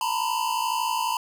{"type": "tone cluster", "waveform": "square", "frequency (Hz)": [895, 957, 1009], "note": ["A5", "A#5", "B5"], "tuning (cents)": [29, 45, 37], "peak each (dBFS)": -29, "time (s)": [0.01, 1.17], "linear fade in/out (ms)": 2, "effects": []}